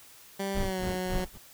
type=tone with pitch glide; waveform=15% pulse; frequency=196 to 183.93 Hz; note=G3 to F#3; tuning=0 to -10 cents; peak=-24 dBFS; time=0.39-1.25 s; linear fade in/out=10 ms; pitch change=-110 cents; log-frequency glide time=0.59-0.81 s
type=noise with tremolo; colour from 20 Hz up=brown; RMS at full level=-31 dBFS; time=0.54-1.38 s; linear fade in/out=20 ms; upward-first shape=sine; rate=3.6 Hz; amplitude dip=100%
effects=white hiss -53 dBFS RMS until 1.53 s